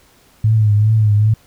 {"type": "tone with vibrato", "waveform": "sine", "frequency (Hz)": 107.1, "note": "A2", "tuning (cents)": -46, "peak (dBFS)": -9, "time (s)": [0.44, 1.34], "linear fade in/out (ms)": 5, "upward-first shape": "triangle", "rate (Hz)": 2.5, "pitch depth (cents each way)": 70, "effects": ["pink hiss -51 dBFS RMS until 1.46 s"]}